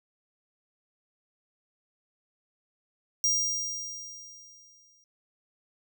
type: tone with exponential decay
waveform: square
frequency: 5700 Hz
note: F8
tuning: 34 cents sharp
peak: -22 dBFS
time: 3.24-5.04 s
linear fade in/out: 1 ms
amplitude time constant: 390 ms
effects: none